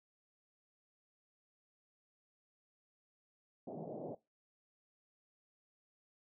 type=band-pass noise; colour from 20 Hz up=white; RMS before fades=-45 dBFS; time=3.67-4.15 s; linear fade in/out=5 ms; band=130 to 690 Hz; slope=48 dB/octave; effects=noise-tail reverb RT60 0.2 s tail -18 dB re dry